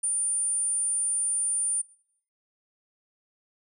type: tone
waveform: sine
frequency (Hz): 9240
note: D9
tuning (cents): -29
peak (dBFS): -24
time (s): 0.03-1.82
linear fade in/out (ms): 10
effects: noise-tail reverb RT60 0.6 s tail -20 dB re dry